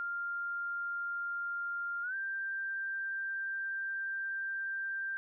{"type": "tone with pitch glide", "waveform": "sine", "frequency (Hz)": [1396.9, 1577.1], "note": ["F6", "G6"], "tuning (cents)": [0, 10], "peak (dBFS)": -34, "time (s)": [0, 5.17], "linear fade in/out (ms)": 0, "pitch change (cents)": 210, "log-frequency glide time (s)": [2.02, 2.15], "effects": []}